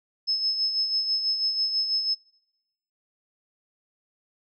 sine tone with tremolo, 5200 Hz, E8, 24 cents flat, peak -21 dBFS, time 0.27-2.15 s, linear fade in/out 20 ms, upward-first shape sine, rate 6.1 Hz, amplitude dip 55%, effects noise-tail reverb RT60 0.9 s tail -24 dB re dry

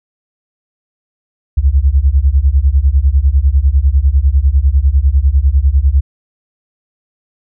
sine beating tone pair, 63.8 / 73.8 Hz, C2 / D2, -43 / +9 cents, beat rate 10 Hz, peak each -10 dBFS, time 1.57-6.01 s, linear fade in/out 10 ms, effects none

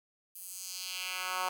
10% pulse tone with high-pass filter sweep, 184.3 Hz, F#3, 7 cents flat, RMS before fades -38 dBFS, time 0.35-1.49 s, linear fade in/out 5 ms, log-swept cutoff 12000 to 930 Hz, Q 1.5, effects none

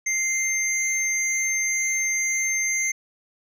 sine tone pair together, 2093 / 6299 Hz, C7 / G8, 0 / +7 cents, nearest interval octave + perfect fifth, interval 1907 cents, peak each -22 dBFS, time 0.06-2.92 s, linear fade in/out 10 ms, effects tanh soft clip ceiling -18 dBFS

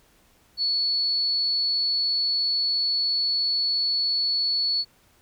sine tone, 4417 Hz, C#8, 7 cents flat, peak -21 dBFS, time 0.57-4.85 s, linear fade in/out 50 ms, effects pink hiss -60 dBFS RMS until 5.21 s

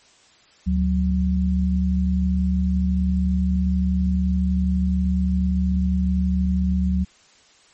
sine tone pair together, 73.42 / 185.39 Hz, D2 / F#3, 0 / +4 cents, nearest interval octave + major third, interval 1604 cents, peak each -20 dBFS, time 0.66-7.05 s, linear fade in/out 20 ms, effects white hiss -54 dBFS RMS until 7.73 s + MP3 32 kbps

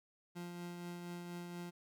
30% pulse tone with tremolo, 174.61 Hz, F3, in tune, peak -40 dBFS, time 0.35-1.71 s, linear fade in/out 20 ms, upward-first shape triangle, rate 4.2 Hz, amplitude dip 35%, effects none

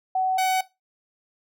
sine / 45% pulse tone pair in turn, 751 / 751 Hz, F#5 / F#5, +26 / +26 cents, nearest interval unison, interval 0 cents, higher neither, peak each -20 / -20 dBFS, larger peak neither, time 0.15-0.38 / 0.38-0.61 s, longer neither, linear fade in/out 5 ms, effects noise-tail reverb RT60 0.2 s tail -17 dB re dry

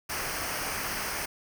pink noise with comb filter, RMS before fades -33 dBFS, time 0.09-1.26 s, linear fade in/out 10 ms, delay 0.27 ms, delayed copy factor -0.65, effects none

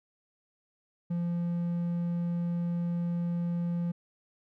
triangle tone, 172.4 Hz, F3, 22 cents flat, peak -26 dBFS, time 1.1-3.92 s, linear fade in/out 10 ms, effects none

